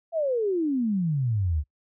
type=exponential sweep; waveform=sine; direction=down; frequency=687 to 69.9 Hz; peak=-22 dBFS; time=0.12-1.64 s; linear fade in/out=50 ms; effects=noise-tail reverb RT60 0.1 s tail -25 dB re dry